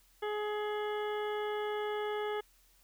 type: harmonic tone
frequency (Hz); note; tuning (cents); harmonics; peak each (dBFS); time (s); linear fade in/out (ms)
420.4; G#4; +21; 1 / 2 / 3 / 4 / 5 / 7 / 8; -34 / -40 / -44 / -46 / -48 / -51 / -52; 0.22-2.41; 10
effects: added 41 Hz sine -67 dBFS peak until 2.83 s + white hiss -67 dBFS RMS until 2.83 s